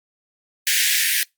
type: high-pass noise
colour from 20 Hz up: pink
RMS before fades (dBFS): -19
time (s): 0.67-1.23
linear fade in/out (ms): 0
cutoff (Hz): 1600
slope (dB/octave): 96
effects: noise-tail reverb RT60 0.2 s tail -26 dB re dry + Opus 32 kbps